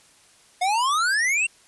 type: exponential sweep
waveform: square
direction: up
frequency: 708 to 2785 Hz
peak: -20 dBFS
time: 0.61-1.47 s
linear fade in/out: 10 ms
effects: white hiss -55 dBFS RMS until 1.67 s + resampled to 24000 Hz